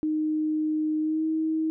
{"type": "tone with pitch glide", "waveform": "sine", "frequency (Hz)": [309.1, 317.1], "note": ["D#4", "D#4"], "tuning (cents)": [-11, 33], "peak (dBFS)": -23, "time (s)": [0.03, 1.7], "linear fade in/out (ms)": 0, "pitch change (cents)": 44, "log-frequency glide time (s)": [1, 1.25], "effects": []}